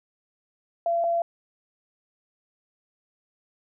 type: tone pair in turn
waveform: sine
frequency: 680 / 680 Hz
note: F5 / F5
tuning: -46 / -46 cents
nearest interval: unison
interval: 0 cents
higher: neither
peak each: -21 dBFS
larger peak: neither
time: 0.86-1.04 / 1.04-1.22 s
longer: neither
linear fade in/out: 2 ms
effects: none